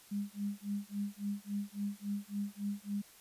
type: tone with tremolo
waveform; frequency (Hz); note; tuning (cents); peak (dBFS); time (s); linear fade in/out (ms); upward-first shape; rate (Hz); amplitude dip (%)
sine; 203; G#3; -39; -32; 0.11-3.02; 10; sine; 3.6; 100
effects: white hiss -59 dBFS RMS until 3.2 s + resampled to 32000 Hz